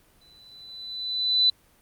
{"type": "tone with exponential growth", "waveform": "sine", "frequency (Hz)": 3995, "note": "B7", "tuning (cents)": 19, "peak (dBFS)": -15, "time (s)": [0.21, 1.5], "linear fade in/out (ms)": 5, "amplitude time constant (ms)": 280, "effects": ["pink hiss -60 dBFS RMS until 1.81 s", "Opus 32 kbps"]}